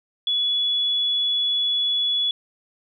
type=tone; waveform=sine; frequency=3403 Hz; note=G#7; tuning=41 cents sharp; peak=-19 dBFS; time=0.27-2.31 s; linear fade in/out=2 ms; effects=none